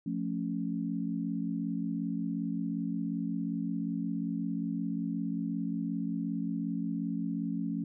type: chord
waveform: sine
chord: F augmented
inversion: none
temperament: equal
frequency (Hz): 174.61 / 220 / 277.2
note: F3 / A3 / C#4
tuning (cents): 0 / 0 / 0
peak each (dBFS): -35 / -35 / -35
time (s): 0.06-7.84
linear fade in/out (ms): 5
effects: none